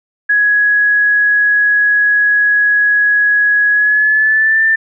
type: tone with pitch glide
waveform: sine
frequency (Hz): 1672 to 1781.7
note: G#6 to A6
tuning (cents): +11 to +21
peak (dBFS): -8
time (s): 0.29-4.76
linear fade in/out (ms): 10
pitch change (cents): +110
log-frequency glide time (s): 3.72-4.64
effects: none